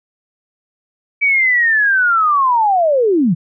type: linear sweep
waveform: sine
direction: down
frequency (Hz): 2300 to 146.83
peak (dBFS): -10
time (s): 1.21-3.35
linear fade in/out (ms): 20
effects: none